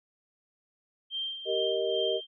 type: tone with tremolo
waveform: sine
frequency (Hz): 3161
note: G7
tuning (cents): +14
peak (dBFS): -30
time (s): 1.1-2.27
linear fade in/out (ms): 50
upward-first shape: sine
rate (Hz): 2.4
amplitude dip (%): 65
type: chord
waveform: sine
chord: Eb major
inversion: first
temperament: just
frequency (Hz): 388.9 / 466.7 / 622.3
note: G4 / Bb4 / Eb5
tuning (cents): -14 / +2 / 0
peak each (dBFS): -31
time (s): 1.45-2.21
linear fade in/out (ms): 50
effects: none